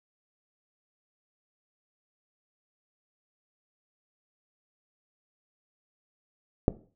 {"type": "click", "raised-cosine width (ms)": 2, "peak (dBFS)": -6, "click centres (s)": 6.681, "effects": ["noise-tail reverb RT60 0.4 s tail -18 dB re dry"]}